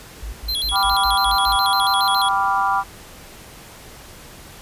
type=tone bursts; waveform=sine; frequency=53.4 Hz; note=G#1; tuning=49 cents sharp; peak=-26 dBFS; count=7; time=0.22-1.566 s; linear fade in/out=10 ms; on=110 ms; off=96 ms
type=tone with vibrato; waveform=square; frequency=3709 Hz; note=A#7; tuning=9 cents flat; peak=-21 dBFS; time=0.48-2.29 s; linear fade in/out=10 ms; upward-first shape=square; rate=7.2 Hz; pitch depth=180 cents each way
type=chord; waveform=sine; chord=G dominant seventh; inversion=none; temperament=equal; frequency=784 / 987.8 / 1174.7 / 1396.9 Hz; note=G5 / B5 / D6 / F6; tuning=0 / 0 / 0 / 0 cents; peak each=-21 / -21 / -21 / -25 dBFS; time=0.71-2.84 s; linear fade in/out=50 ms
effects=pink hiss -41 dBFS RMS until 4.61 s + resampled to 32000 Hz